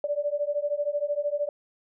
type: beating tone pair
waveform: sine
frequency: 577 / 590 Hz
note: D5 / D5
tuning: -31 / +8 cents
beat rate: 13 Hz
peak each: -28 / -28 dBFS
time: 0.04-1.49 s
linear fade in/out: 2 ms
effects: none